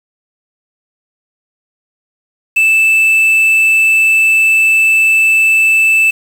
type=tone with quantisation; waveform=triangle; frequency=2637 Hz; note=E7; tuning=in tune; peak=-5 dBFS; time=2.56-6.11 s; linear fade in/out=10 ms; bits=5; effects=none